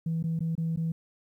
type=tone with dropouts; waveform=sine; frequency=163.6 Hz; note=E3; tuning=13 cents flat; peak=-25 dBFS; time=0.06-0.92 s; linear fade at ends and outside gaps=5 ms; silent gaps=0.227-0.239 / 0.392-0.405 / 0.553-0.578 / 0.761-0.772 s; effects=tanh soft clip ceiling -23 dBFS + 11-bit